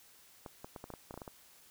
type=clicks; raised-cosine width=1 ms; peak=-30 dBFS; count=11; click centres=0.462 / 0.645 / 0.762 / 0.841 / 0.903 / 0.938 / 1.109 / 1.141 / 1.176 / 1.218 / 1.278 s; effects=white hiss -61 dBFS RMS until 1.7 s